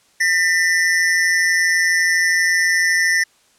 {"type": "tone pair together", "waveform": "square", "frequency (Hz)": [1803.3, 1975.5], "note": ["A6", "B6"], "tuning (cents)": [42, 0], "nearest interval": "major second", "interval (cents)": 158, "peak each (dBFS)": [-17, -18], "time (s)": [0.2, 3.24], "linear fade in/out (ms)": 10, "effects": ["white hiss -56 dBFS RMS until 3.58 s", "low-pass 9000 Hz 12 dB/octave"]}